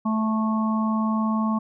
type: harmonic tone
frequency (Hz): 219.2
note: A3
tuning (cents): -6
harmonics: 1 / 3 / 4 / 5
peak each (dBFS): -21 / -35 / -33 / -29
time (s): 0.05-1.59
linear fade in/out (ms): 10
effects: none